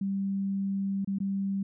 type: tone with dropouts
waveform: sine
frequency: 196 Hz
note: G3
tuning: in tune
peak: -27 dBFS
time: 0.01-1.63 s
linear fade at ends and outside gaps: 5 ms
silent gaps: 1.047-1.074 / 1.186-1.202 s
effects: none